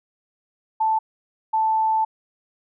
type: tone bursts at uneven times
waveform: sine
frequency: 880 Hz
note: A5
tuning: in tune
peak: -17 dBFS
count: 2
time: 0.8-0.99 / 1.53-2.05 s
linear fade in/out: 10 ms
effects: none